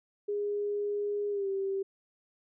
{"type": "tone with pitch glide", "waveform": "sine", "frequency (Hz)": [410.9, 389.6], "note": ["G#4", "G4"], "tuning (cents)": [-18, -11], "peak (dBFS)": -29, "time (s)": [0.28, 1.83], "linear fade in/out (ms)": 10, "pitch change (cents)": -93, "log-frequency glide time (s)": [1.3, 1.48], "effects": []}